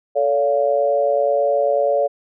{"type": "chord", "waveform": "sine", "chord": "A augmented", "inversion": "none", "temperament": "equal with one note detuned", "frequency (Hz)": [440, 568.3, 698.5], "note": ["A4", "C#5", "E#5"], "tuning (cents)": [0, 43, 0], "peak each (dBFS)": [-22, -16, -22], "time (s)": [0.15, 2.08], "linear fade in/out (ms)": 20, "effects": []}